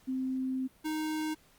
sine / square tone pair in turn, 260.5 / 310.7 Hz, C4 / D#4, -7 / -2 cents, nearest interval minor third, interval 305 cents, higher second, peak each -30 / -32 dBFS, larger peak first, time 0.07-0.68 / 0.84-1.35 s, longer first, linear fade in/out 20 ms, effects pink hiss -63 dBFS RMS until 1.58 s + Opus 48 kbps

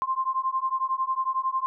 sine beating tone pair, 1046.5 / 1057.5 Hz, C6 / C6, 0 / +18 cents, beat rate 11 Hz, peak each -27 dBFS, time 0.02-1.66 s, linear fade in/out 0 ms, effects none

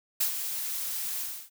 blue noise with ADSR envelope, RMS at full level -25 dBFS, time 0.2-1.5 s, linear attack 10 ms, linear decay 100 ms, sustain -8 dB, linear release 300 ms, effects none

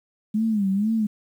sine tone with vibrato, 207.7 Hz, G#3, in tune, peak -19 dBFS, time 0.34-1.07 s, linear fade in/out 10 ms, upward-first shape sine, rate 2.1 Hz, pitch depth 140 cents each way, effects 9-bit

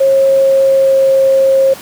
sine tone with pitch glide, 541 to 537 Hz, C#5 to C5, -42 to +45 cents, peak -6 dBFS, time 0-1.74 s, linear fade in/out 10 ms, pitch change -13 cents, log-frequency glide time 0.31-1.12 s, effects pink hiss -31 dBFS RMS until 1.81 s + high-pass 150 Hz 12 dB/octave

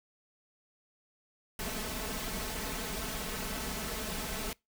pink noise with comb filter, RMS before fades -37 dBFS, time 1.59-4.53 s, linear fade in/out 2 ms, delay 4.6 ms, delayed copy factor +0.7, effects noise-tail reverb RT60 0.2 s tail -24 dB re dry

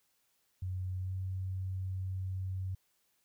sine tone with pitch glide, 92.5 to 94.01 Hz, F#2 to F#2, 0 to +28 cents, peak -34 dBFS, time 0.62-2.75 s, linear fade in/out 5 ms, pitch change +28 cents, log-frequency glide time 1-1.13 s, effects white hiss -75 dBFS RMS until 3.24 s

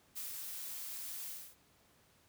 blue noise with ADSR envelope, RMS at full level -42 dBFS, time 0.15-1.56 s, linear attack 24 ms, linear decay 120 ms, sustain -2 dB, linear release 270 ms, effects pink hiss -68 dBFS RMS until 2.28 s + high-pass 60 Hz 12 dB/octave

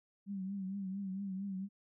sine tone with vibrato, 193.9 Hz, G3, 19 cents flat, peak -37 dBFS, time 0.26-1.69 s, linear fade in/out 50 ms, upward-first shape triangle, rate 4.4 Hz, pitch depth 79 cents each way, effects none

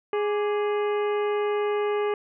harmonic tone with a mistuned harmonic, 415.3 Hz, G#4, in tune, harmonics 1 / 2 / 3 / 4 / 5 / 6 / 7, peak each -23 / -33 / -34 / -41 / -40 / -43 / -45 dBFS, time 0.13-2.14 s, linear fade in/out 2 ms, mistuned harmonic 3, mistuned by -100 cents, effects none

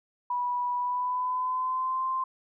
sine tone with pitch glide, 980 to 1044.3 Hz, B5 to C6, -14 to -4 cents, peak -26 dBFS, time 0.3-2.24 s, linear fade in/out 5 ms, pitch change +110 cents, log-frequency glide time 0.76-2.05 s, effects none

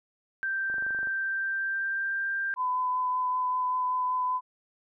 sine tone with pitch glide, 1568 to 1585.3 Hz, G6 to G6, 0 to +19 cents, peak -27 dBFS, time 0.43-2.54 s, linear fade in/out 0 ms, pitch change +19 cents, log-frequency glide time 1.23-2.28 s
click train, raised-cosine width 1 ms, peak -32 dBFS, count 10, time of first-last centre 0.7-1.072 s, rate 24.2 Hz
sine tone with vibrato, 1007 Hz, B5, 33 cents sharp, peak -25 dBFS, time 2.56-4.41 s, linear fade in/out 50 ms, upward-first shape triangle, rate 5.2 Hz, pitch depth 11 cents each way
effects none

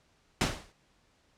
pink noise with exponential decay, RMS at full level -23 dBFS, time 0.41-0.72 s, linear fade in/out 1 ms, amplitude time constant 66 ms, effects pink hiss -68 dBFS RMS until 1.37 s + low-pass 7000 Hz 12 dB/octave

